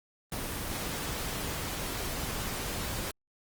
pink noise, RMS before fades -35 dBFS, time 0.32-3.11 s, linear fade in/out 2 ms, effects Opus 24 kbps

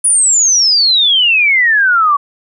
sine exponential sweep, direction down, 9956 to 1120 Hz, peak -7 dBFS, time 0.04-2.17 s, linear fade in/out 10 ms, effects none

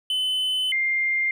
triangle / sine tone pair in turn, 3030 / 2107 Hz, F#7 / C7, +40 / +12 cents, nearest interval tritone, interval 628 cents, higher first, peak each -20 dBFS, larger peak neither, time 0.1-0.72 / 0.72-1.31 s, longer first, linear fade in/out 2 ms, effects none

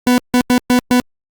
40% pulse tone bursts at uneven times, 248 Hz, B3, 7 cents sharp, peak -8 dBFS, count 5, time 0.07-0.18 / 0.34-0.41 / 0.5-0.58 / 0.7-0.79 / 0.91-1 s, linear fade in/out 0 ms, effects Opus 48 kbps

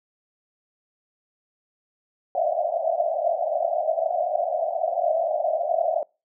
pink band-pass noise, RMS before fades -24 dBFS, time 2.35-6.03 s, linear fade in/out 2 ms, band 610 to 710 Hz, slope 96 dB/octave, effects noise-tail reverb RT60 0.3 s tail -26 dB re dry

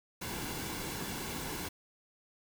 pink noise with comb filter, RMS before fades -39 dBFS, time 0.21-1.69 s, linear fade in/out 10 ms, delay 1.6 ms, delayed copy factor -0.5, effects none

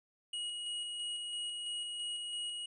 square tone with tremolo, 2897 Hz, F#7, 37 cents flat, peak -37 dBFS, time 0.33-2.66 s, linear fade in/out 5 ms, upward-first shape square, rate 3 Hz, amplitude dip 25%, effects resampled to 24000 Hz

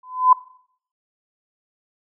sine tone with exponential growth, 1013 Hz, B5, 44 cents sharp, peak -6 dBFS, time 0.03-0.33 s, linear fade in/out 5 ms, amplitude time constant 65 ms, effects noise-tail reverb RT60 0.6 s tail -19 dB re dry

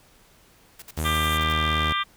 white noise bursts, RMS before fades -41 dBFS, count 9, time 0.79-1.526 s, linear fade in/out 5 ms, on 32 ms, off 56 ms
sawtooth tone with pitch glide, 78.6 to 78.06 Hz, D#2 to D#2, +18 to +6 cents, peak -21 dBFS, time 0.97-1.93 s, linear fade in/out 10 ms, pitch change -12 cents, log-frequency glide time 1.1-1.62 s
white band-pass noise, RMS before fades -38 dBFS, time 0.99-1.38 s, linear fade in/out 10 ms, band 6100 to 14000 Hz, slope 96 dB/octave
harmonic tone, 396.5 Hz, G4, 20 cents sharp, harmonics 3 / 4 / 5 / 6 / 7 / 8 / 9, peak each -25 / -33 / -31 / -34 / -39 / -31 / -31 dBFS, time 1.04-2.04 s, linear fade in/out 20 ms
effects pink hiss -56 dBFS RMS until 2.16 s

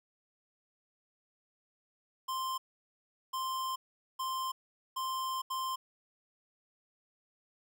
square tone bursts at uneven times, 1046.5 Hz, C6, in tune, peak -34 dBFS, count 5, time 2.28-2.58 / 3.33-3.76 / 4.19-4.52 / 4.96-5.42 / 5.5-5.76 s, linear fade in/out 10 ms, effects none

